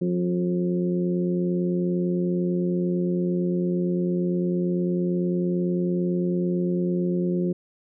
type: harmonic tone with a mistuned harmonic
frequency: 88.9 Hz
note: F2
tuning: 31 cents sharp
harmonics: 2 / 3 / 4 / 5 / 6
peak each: -23 / -36 / -26 / -38 / -36 dBFS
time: 0.01-7.53 s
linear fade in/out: 10 ms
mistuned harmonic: 5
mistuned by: -34 cents
effects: none